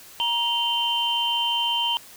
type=tone cluster; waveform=sine; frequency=944 / 2809 / 3093 Hz; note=A#5 / F7 / G7; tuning=+22 / +9 / -24 cents; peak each=-26 / -29 / -23 dBFS; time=0.2-1.97 s; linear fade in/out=0 ms; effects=white hiss -46 dBFS RMS until 2.16 s